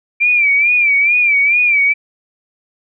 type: tone with vibrato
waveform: sine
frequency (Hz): 2349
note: D7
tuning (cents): 0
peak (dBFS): -9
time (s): 0.2-1.94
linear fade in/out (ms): 20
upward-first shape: sine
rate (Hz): 2.3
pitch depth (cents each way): 87
effects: none